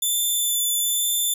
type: tone with vibrato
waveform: 5% pulse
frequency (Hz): 3520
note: A7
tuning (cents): 0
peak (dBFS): -13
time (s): 0.02-1.34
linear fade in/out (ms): 5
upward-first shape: sine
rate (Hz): 1.1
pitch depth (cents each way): 12
effects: none